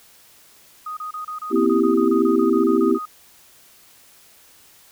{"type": "tone bursts", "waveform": "sine", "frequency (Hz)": 1244.5, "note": "D#6", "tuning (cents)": 0, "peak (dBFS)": -27, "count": 16, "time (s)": [0.86, 3.055], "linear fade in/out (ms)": 5, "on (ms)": 110, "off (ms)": 29}
{"type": "chord", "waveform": "sine", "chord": "C dominant seventh", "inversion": "third", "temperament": "equal with one note detuned", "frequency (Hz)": [239.1, 261.6, 329.6, 392], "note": ["Bb3", "C4", "E4", "G4"], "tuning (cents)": [44, 0, 0, 0], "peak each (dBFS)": [-22, -21, -19, -19], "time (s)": [1.5, 2.99], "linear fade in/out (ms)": 50}
{"effects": ["white hiss -51 dBFS RMS until 4.91 s"]}